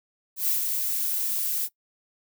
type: noise with ADSR envelope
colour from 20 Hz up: violet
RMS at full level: -23 dBFS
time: 0.36-1.69 s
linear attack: 120 ms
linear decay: 130 ms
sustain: -4 dB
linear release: 51 ms
effects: noise-tail reverb RT60 0.1 s tail -20 dB re dry